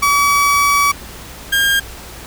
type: tone pair in turn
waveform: 30% pulse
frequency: 1141 / 1609.9 Hz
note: C#6 / G6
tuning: +50 / +46 cents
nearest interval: tritone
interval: 596 cents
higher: second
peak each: -8 / -9 dBFS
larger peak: first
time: 0.02-0.92 / 1.52-1.8 s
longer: first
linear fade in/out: 10 ms
effects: added 60 Hz sine -38 dBFS peak until 2.26 s + pink hiss -34 dBFS RMS until 2.26 s